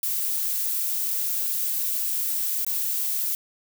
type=noise with dropouts; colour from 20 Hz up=violet; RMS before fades=-26 dBFS; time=0.03-3.35 s; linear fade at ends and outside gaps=1 ms; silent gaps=2.648-2.665 s; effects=none